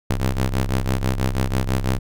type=ring-modulated tone; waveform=sawtooth; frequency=65.1 Hz; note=C2; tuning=8 cents flat; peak=-12 dBFS; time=0.1-1.99 s; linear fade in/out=5 ms; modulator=35.6 Hz; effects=none